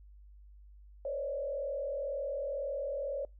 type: tone with frequency modulation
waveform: sine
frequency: 560 Hz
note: C#5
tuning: 18 cents sharp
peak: -33 dBFS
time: 1.05-3.25 s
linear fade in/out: 2 ms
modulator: 42 Hz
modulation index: 1
effects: noise-tail reverb RT60 0.2 s tail -22 dB re dry + added 50 Hz sine -52 dBFS peak until 3.39 s